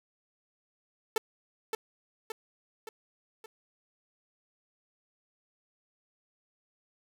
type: tone with echo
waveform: sawtooth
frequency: 442.1 Hz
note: A4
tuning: 8 cents sharp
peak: -21 dBFS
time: 1.16-1.18 s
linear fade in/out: 2 ms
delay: 570 ms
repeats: 4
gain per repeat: -5 dB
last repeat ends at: 3.46 s
effects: none